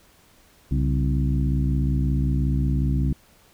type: harmonic tone with a mistuned harmonic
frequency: 65.41 Hz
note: C2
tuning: in tune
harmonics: 1 / 2 / 3 / 4 / 5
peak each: -22 / -23 / -30 / -29 / -36 dBFS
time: 0.71-3.13 s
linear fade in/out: 5 ms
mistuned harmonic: 2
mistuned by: +110 cents
effects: pink hiss -56 dBFS RMS until 3.53 s